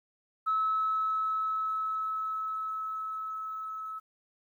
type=tone with level ramp; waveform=sine; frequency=1297 Hz; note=E6; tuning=28 cents flat; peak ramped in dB=-24 to -36 dBFS; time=0.46-4 s; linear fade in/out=20 ms; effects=tanh soft clip ceiling -20 dBFS + 11-bit